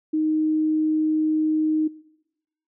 sine tone, 311.1 Hz, D#4, in tune, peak -19 dBFS, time 0.13-1.88 s, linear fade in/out 10 ms, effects noise-tail reverb RT60 0.9 s tail -21 dB re dry

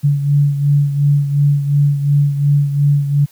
sine beating tone pair, 143 / 145.8 Hz, D3 / D3, -46 / -12 cents, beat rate 2.8 Hz, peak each -11 / -18 dBFS, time 0.03-3.26 s, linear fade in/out 20 ms, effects white hiss -49 dBFS RMS until 3.31 s + high-pass 60 Hz 12 dB/octave

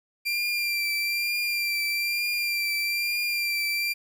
30% pulse tone with vibrato, 2371 Hz, D7, 16 cents sharp, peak -22 dBFS, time 0.25-3.94 s, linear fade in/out 20 ms, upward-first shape triangle, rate 1.1 Hz, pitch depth 30 cents each way, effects 10-bit

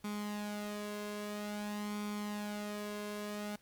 sawtooth tone with flanger, 207.9 Hz, G#3, 2 cents sharp, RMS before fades -40 dBFS, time 0.04-3.56 s, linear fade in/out 5 ms, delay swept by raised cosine 0.87 to 1.87 ms, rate 0.5 Hz, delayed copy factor +0.55, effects pink hiss -67 dBFS RMS until 3.61 s + MP3 96 kbps

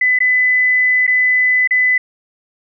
sine tone with dropouts, 2005 Hz, B6, 26 cents sharp, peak -10 dBFS, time 0.01-1.98 s, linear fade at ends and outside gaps 5 ms, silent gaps 0.189-0.203 / 1.068-1.076 / 1.675-1.708 s, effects none

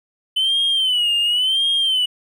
triangle tone with vibrato, 3023 Hz, F#7, 36 cents sharp, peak -13 dBFS, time 0.36-2.06 s, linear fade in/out 10 ms, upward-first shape sine, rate 0.93 Hz, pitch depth 120 cents each way, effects tanh soft clip ceiling -10 dBFS

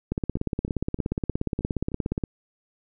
two click trains, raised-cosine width 3 ms, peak -24 / -12 dBFS, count 6 / 37, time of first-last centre 0.37-1.918 / 0.12-2.238 s, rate 3.23 / 17 Hz, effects none

